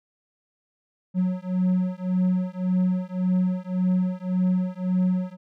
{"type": "beating tone pair", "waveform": "triangle", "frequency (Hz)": [182.6, 184.4], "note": ["F#3", "F#3"], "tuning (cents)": [-23, -6], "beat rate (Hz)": 1.8, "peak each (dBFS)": -22, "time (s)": [1.14, 5.37], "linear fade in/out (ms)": 50, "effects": []}